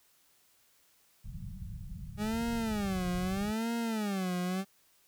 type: low-pass noise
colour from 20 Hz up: pink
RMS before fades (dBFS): -42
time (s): 1.24-3.52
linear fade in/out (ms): 20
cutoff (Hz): 200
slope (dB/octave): 96
type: tone with vibrato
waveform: 40% pulse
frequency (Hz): 204.3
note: G#3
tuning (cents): -28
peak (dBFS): -30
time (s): 2.17-4.65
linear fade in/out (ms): 50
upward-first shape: sine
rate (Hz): 0.79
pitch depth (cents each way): 230
effects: white hiss -67 dBFS RMS until 5.07 s